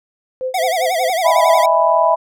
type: tone with tremolo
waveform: sine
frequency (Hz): 515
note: C5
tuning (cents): -28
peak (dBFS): -17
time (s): 0.41-1.1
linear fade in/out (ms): 0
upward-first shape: sine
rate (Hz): 5.1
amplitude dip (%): 100
type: tone with vibrato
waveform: square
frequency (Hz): 698.5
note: F5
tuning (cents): 0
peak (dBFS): -16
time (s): 0.54-1.66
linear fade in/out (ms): 5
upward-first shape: sine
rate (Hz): 11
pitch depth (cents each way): 150
type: chord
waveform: sine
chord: E major seventh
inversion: third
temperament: just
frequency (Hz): 618.1 / 659.3 / 824.1 / 988.9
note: D#5 / E5 / G#5 / B5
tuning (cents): -12 / 0 / -14 / +2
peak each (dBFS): -19 / -14 / -20 / -14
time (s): 1.24-2.16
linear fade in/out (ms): 20
effects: none